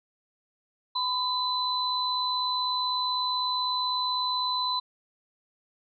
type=tone pair together; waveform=sine; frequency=1004 / 4016 Hz; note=B5 / B7; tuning=+28 / +28 cents; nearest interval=2 octaves; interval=2400 cents; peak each=-28 dBFS; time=0.95-4.8 s; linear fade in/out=10 ms; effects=none